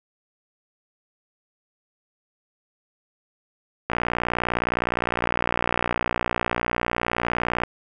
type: click train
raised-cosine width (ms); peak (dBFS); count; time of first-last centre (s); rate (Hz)
0.5; -7; 224; 3.9-7.635; 59.7
effects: none